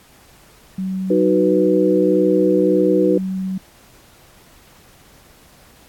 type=tone; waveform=sine; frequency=188.9 Hz; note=F#3; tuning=36 cents sharp; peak=-20 dBFS; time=0.78-3.58 s; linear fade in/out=5 ms
type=chord; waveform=sine; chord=B major; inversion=first; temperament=just; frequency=308.7 / 370.4 / 493.9 Hz; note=D#4 / F#4 / B4; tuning=-14 / +2 / 0 cents; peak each=-17 dBFS; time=1.1-3.18 s; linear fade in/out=5 ms
effects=pink hiss -49 dBFS RMS until 5.88 s + AAC 64 kbps